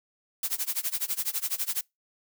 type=noise with tremolo; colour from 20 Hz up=blue; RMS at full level=-27 dBFS; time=0.43-1.81 s; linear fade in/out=2 ms; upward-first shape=sine; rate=12 Hz; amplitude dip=95%; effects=noise-tail reverb RT60 0.2 s tail -26 dB re dry